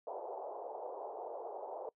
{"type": "band-pass noise", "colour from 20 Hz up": "white", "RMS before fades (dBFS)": -44, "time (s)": [0.07, 1.89], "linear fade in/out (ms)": 2, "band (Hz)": [400, 860], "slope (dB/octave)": 48, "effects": ["noise-tail reverb RT60 0.1 s tail -23 dB re dry"]}